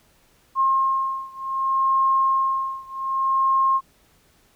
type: beating tone pair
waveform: sine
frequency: 1069 / 1069.65 Hz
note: C6 / C6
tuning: +37 / +38 cents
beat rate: 0.65 Hz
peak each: -21 / -22 dBFS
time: 0.55-3.81 s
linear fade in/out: 50 ms
effects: pink hiss -59 dBFS RMS until 4.55 s